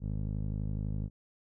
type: tone with low-pass filter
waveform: 15% pulse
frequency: 52 Hz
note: G#1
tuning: 3 cents sharp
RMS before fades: -34 dBFS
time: 0-1.1 s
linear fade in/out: 50 ms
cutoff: 250 Hz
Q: 0.75
effects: none